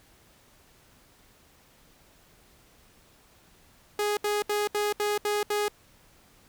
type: tone bursts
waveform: sawtooth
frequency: 415.3 Hz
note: G#4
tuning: in tune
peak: -21 dBFS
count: 7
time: 3.99-5.682 s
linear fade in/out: 2 ms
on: 180 ms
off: 72 ms
effects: pink hiss -59 dBFS RMS until 6.48 s